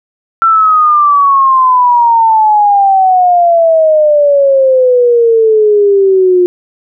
sine exponential sweep, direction down, 1350 to 354.9 Hz, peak -4 dBFS, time 0.42-6.46 s, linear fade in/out 0 ms, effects none

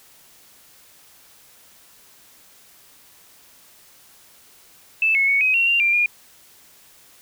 sine tone with pitch steps, 2633 / 2190 / 2222 / 2527 / 2735 / 2776 / 2377 / 2424 Hz, E7 / C#7 / C#7 / D#7 / F7 / F7 / D7 / D#7, -3 / -22 / +4 / +26 / -37 / -11 / +20 / -46 cents, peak -15 dBFS, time 5.02-6.06 s, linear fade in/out 2 ms, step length 130 ms, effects white hiss -51 dBFS RMS until 7.21 s

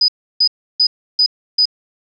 sine tone bursts, 4978 Hz, D#8, in tune, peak -9 dBFS, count 5, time 0.01-1.655 s, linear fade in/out 5 ms, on 73 ms, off 320 ms, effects none

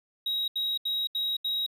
triangle tone bursts, 3815 Hz, A#7, 39 cents sharp, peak -25 dBFS, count 5, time 0.26-1.664 s, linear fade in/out 5 ms, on 220 ms, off 76 ms, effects none

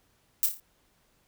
violet noise with echo, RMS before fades -23 dBFS, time 0.43-0.46 s, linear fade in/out 0 ms, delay 28 ms, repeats 5, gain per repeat -6 dB, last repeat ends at 0.6 s, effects pink hiss -68 dBFS RMS until 1.27 s

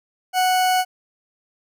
40% pulse tone, 739 Hz, F#5, 2 cents flat, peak -15 dBFS, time 0.33-0.85 s, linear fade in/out 50 ms, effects none

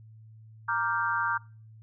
sine chord, G minor seventh, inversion first, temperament equal, 932.3 / 1174.7 / 1396.9 / 1568 Hz, Bb5 / D6 / F6 / G6, 0 / 0 / 0 / 0 cents, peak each -31 dBFS, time 0.68-1.38 s, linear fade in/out 10 ms, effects noise-tail reverb RT60 0.4 s tail -25 dB re dry + added 110 Hz sine -48 dBFS peak until 1.82 s

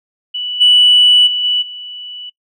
sine tone with level steps, 2960 Hz, F#7, in tune, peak -18 / -4 / -14 / -11 / -26 dBFS, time 0.34-2.3 s, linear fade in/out 10 ms, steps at 0.6 / 1.26 / 1.43 / 1.61 s, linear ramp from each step 20 ms, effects noise-tail reverb RT60 0.1 s tail -23 dB re dry + tanh soft clip ceiling 0 dBFS

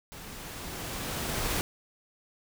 pink noise with level ramp, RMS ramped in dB -45 to -29 dBFS, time 0.12-1.61 s, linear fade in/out 0 ms, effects none

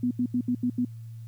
sine tone bursts at uneven times, 245.6 Hz, B3, 9 cents flat, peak -22 dBFS, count 6, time 0.03-0.11 / 0.19-0.26 / 0.34-0.41 / 0.48-0.55 / 0.63-0.7 / 0.78-0.85 s, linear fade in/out 5 ms, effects added 114 Hz sine -38 dBFS peak until 1.27 s + white hiss -66 dBFS RMS until 1.27 s

